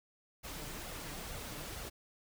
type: noise with flanger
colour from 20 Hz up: pink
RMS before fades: -44 dBFS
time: 0.43-1.9 s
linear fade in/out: 20 ms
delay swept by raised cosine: 1.4 to 6.9 ms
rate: 2.2 Hz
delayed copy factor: +0.55
effects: none